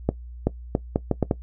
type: accelerating click train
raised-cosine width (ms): 2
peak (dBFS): -6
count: 7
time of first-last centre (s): 0.09-1.312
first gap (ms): 380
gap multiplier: 0.74
effects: noise-tail reverb RT60 0.1 s tail -18 dB re dry + added 60 Hz sine -36 dBFS peak until 1.42 s